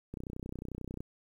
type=click train; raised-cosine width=3 ms; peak=-27 dBFS; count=28; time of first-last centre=0.14-1.005 s; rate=31.2 Hz; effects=10-bit